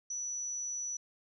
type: tone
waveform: sine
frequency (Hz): 5920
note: F#8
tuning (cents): 0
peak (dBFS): -35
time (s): 0.1-0.97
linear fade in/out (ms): 5
effects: none